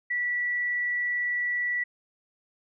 sine tone, 1953 Hz, B6, 20 cents flat, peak -25 dBFS, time 0.1-1.84 s, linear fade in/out 10 ms, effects none

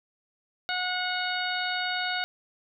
harmonic tone with a mistuned harmonic, 729 Hz, F#5, 26 cents flat, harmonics 1 / 2 / 3 / 4 / 5 / 6, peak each -33 / -31 / -36 / -37 / -35 / -38 dBFS, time 0.69-2.24 s, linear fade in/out 0 ms, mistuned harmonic 5, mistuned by +37 cents, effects none

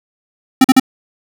square tone bursts, 261.6 Hz, C4, in tune, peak -4 dBFS, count 3, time 0.61-0.798 s, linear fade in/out 5 ms, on 34 ms, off 43 ms, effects none

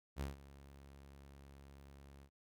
sawtooth tone with ADSR envelope, 69.3 Hz, C#2, in tune, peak -34 dBFS, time 0.16-2.3 s, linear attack 48 ms, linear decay 150 ms, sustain -18 dB, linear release 74 ms, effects none

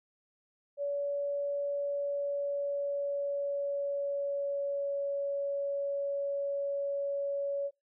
sine tone with pitch glide, 569 to 562.5 Hz, C#5 to C#5, +45 to +25 cents, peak -30 dBFS, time 0.77-7.71 s, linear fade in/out 50 ms, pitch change -20 cents, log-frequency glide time 1.72-4.93 s, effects noise-tail reverb RT60 0.2 s tail -21 dB re dry

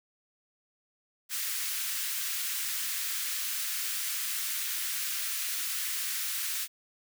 white high-pass noise, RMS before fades -33 dBFS, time 1.29-6.68 s, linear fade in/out 50 ms, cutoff 1400 Hz, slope 24 dB/octave, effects none

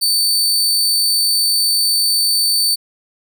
sawtooth tone, 4548 Hz, C#8, 44 cents sharp, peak -10 dBFS, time 0.01-2.76 s, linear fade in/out 20 ms, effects none

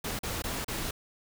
pink noise with dropouts, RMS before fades -34 dBFS, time 0.04-0.91 s, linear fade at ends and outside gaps 5 ms, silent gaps 0.191-0.232 / 0.422-0.439 / 0.646-0.681 s, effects none

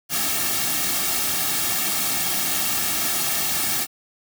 white noise with comb filter, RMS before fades -23 dBFS, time 0.09-3.87 s, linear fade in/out 50 ms, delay 2 ms, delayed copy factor -0.7, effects none

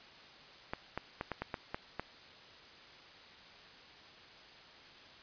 clicks, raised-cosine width 0.5 ms, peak -21 dBFS, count 8, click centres 0.735 / 0.976 / 1.211 / 1.317 / 1.42 / 1.542 / 1.745 / 1.996 s, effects white hiss -55 dBFS RMS until 5.22 s + resampled to 11025 Hz

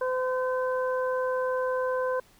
harmonic tone, 511 Hz, C5, 41 cents flat, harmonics 1 / 2 / 3, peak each -26 / -32 / -36 dBFS, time 0.01-2.2 s, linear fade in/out 5 ms, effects pink hiss -59 dBFS RMS until 2.39 s

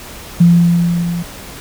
sine tone with level ramp, 171.8 Hz, F3, 28 cents flat, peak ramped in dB -3 to -17 dBFS, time 0.4-1.23 s, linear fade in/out 10 ms, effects pink hiss -32 dBFS RMS until 1.6 s

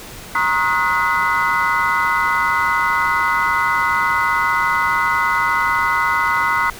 sine tone cluster, 941 / 1082 / 1263 / 1459 / 2020 Hz, A#5 / C#6 / D#6 / F#6 / B6, +16 / -42 / +26 / -25 / +39 cents, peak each -20 dBFS, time 0.35-6.7 s, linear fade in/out 2 ms, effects tanh soft clip ceiling -8 dBFS + pink hiss -35 dBFS RMS until 6.79 s

